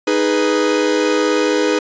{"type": "chord", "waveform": "45% pulse", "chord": "G# minor", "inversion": "second", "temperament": "equal", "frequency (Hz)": [311.1, 415.3, 493.9], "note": ["D#4", "G#4", "B4"], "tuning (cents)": [0, 0, 0], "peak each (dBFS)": -18, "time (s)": [0.07, 1.79], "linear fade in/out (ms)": 5, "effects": ["resampled to 16000 Hz"]}